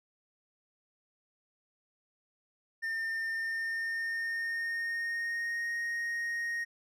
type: tone with pitch glide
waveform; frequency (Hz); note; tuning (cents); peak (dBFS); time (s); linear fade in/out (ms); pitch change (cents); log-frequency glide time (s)
triangle; 1808 to 1866.4; A6 to A#6; +47 to +2; -30; 2.82-6.65; 20; +55; 3.28-5.74
effects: none